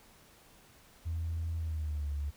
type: tone with pitch glide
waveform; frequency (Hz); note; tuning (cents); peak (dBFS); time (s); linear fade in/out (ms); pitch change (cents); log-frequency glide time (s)
sine; 82.41 to 72.16; E2 to D2; 0 to -30; -31; 1.05-2.31; 20; -230; 1.57-2.08
effects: tanh soft clip ceiling -28 dBFS + pink hiss -60 dBFS RMS until 2.36 s